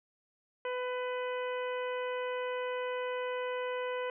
harmonic tone, 500 Hz, B4, 21 cents sharp, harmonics 1 / 2 / 3 / 4 / 5 / 6, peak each -34 / -40 / -44 / -46 / -48 / -50 dBFS, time 0.65-4.1 s, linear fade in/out 2 ms, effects none

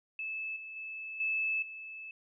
sine tone with level steps, 2615 Hz, E7, 15 cents flat, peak -35 / -42 / -39 / -29 / -42 dBFS, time 0.19-2.11 s, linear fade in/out 2 ms, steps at 0.56 / 0.76 / 1.2 / 1.62 s, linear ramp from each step 5 ms, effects none

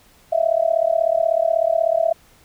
sine tone with amplitude modulation, 659.3 Hz, E5, in tune, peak -11 dBFS, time 0.32-2.13 s, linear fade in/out 10 ms, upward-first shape sine, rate 36.3 Hz, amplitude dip 95%, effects pink hiss -53 dBFS RMS until 2.44 s

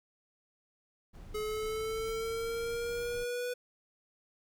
brown noise, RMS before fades -48 dBFS, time 1.13-3.25 s, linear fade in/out 20 ms
square exponential sweep, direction up, 424.9 to 493.9 Hz, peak -34 dBFS, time 1.34-3.54 s, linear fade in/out 10 ms
effects none

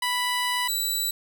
15% pulse tone pair in turn, 987.8 / 3951 Hz, B5 / B7, 0 / 0 cents, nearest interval 2 octaves, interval 2400 cents, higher second, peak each -17 dBFS, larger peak neither, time 0.02-0.68 / 0.68-1.11 s, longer first, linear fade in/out 5 ms, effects none

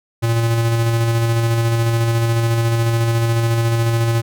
square tone with tremolo, 115.5 Hz, A#2, 16 cents flat, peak -14 dBFS, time 0.22-4.22 s, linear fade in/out 20 ms, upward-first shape square, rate 14 Hz, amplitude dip 25%, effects none

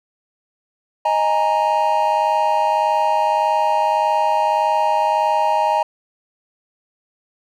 triangle chord, D# suspended fourth, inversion none, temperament equal, 622.3 / 830.6 / 932.3 Hz, D#5 / G#5 / A#5, 0 / 0 / 0 cents, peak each -19 / -17 / -16 dBFS, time 1.05-5.83 s, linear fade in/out 5 ms, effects none

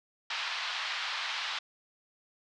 white band-pass noise, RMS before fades -35 dBFS, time 0.3-1.59 s, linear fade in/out 5 ms, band 850 to 4200 Hz, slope 24 dB/octave, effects low-pass 7000 Hz 12 dB/octave

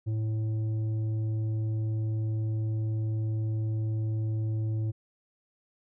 sine tone with tanh clipping, 109.5 Hz, A2, 8 cents flat, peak -28 dBFS, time 0.06-4.92 s, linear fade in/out 20 ms, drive 7 dB, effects none

